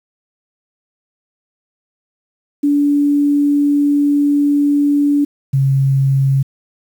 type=tone pair in turn; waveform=sine; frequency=288.3 / 135.7 Hz; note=D4 / C#3; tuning=-32 / -36 cents; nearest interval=octave + minor second; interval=1304 cents; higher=first; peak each=-10 dBFS; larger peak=neither; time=2.63-5.25 / 5.53-6.43 s; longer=first; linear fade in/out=10 ms; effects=7-bit